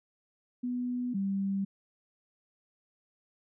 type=tone pair in turn; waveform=sine; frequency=246.9 / 195.96 Hz; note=B3 / G3; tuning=0 / 0 cents; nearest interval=major third; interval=400 cents; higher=first; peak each=-30 / -28 dBFS; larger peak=second; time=0.63-1.14 / 1.14-1.65 s; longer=neither; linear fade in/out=10 ms; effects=none